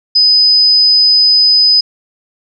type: tone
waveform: sine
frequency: 5010 Hz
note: D#8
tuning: 11 cents sharp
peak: -5 dBFS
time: 0.15-1.81 s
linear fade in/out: 10 ms
effects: none